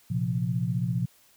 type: chord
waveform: sine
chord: Bb suspended second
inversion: none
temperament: equal with one note detuned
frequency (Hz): 116.54 / 131.49 / 174.61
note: Bb2 / C3 / F3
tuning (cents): 0 / +9 / 0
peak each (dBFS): -29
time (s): 0.1-1.06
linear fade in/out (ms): 10
effects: white hiss -60 dBFS RMS until 1.36 s